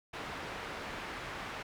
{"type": "low-pass noise", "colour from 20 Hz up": "white", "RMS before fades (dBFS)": -42, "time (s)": [0.13, 1.63], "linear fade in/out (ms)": 10, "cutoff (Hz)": 1900, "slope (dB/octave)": 12, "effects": []}